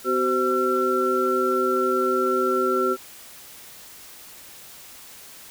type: tone cluster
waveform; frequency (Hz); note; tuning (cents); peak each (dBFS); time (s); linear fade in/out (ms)
sine; 253.6 / 377.8 / 518 / 1352; B3 / F#4 / C5 / E6; +46 / +36 / -17 / +43; -29 / -22 / -28 / -23; 0.04-2.97; 50
effects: white hiss -44 dBFS RMS until 5.5 s